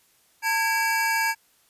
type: tone cluster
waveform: square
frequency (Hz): 898 / 1647 / 2298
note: A5 / G#6 / D7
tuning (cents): +35 / -15 / -38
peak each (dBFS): -26 / -26 / -28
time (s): 0.42-1.35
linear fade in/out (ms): 50
effects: white hiss -62 dBFS RMS until 1.69 s + resampled to 32000 Hz